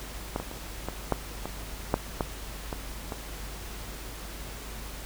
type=clicks; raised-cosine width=1 ms; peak=-14 / -19 / -25 / -17 / -9 / -18 / -8 / -12 / -18 / -19 dBFS; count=10; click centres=0.361 / 0.4 / 0.514 / 0.886 / 1.123 / 1.456 / 1.941 / 2.208 / 2.728 / 3.122 s; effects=added 50 Hz sine -40 dBFS peak until 5.05 s + pink hiss -42 dBFS RMS until 5.05 s